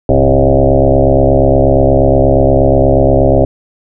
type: tone with frequency modulation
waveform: sine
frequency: 329.6 Hz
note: E4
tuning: in tune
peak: -5 dBFS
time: 0.09-3.45 s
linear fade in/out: 2 ms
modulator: 68.4 Hz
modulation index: 4.9
effects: none